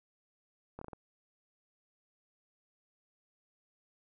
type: slowing click train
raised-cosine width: 1 ms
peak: -30 dBFS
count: 5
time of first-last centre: 0.79-0.932 s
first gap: 24 ms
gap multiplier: 1.27
effects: none